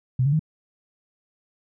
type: tone with pitch steps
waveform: sine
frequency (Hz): 128.1 / 141.32 / 155.9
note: C3 / C#3 / D#3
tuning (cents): -36 / +34 / +4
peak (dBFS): -17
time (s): 0.19-0.394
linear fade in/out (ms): 5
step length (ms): 68
effects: none